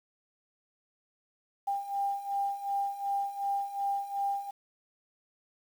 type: beating tone pair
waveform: sine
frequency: 796 / 798.7 Hz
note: G5 / G5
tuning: +26 / +32 cents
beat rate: 2.7 Hz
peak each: -35 / -31 dBFS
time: 1.67-4.51 s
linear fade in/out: 10 ms
effects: 9-bit